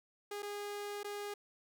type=tone with dropouts; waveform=sawtooth; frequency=410 Hz; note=G#4; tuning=22 cents flat; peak=-36 dBFS; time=0.31-1.34 s; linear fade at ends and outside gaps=5 ms; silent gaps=0.423-0.428 / 1.032-1.044 s; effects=none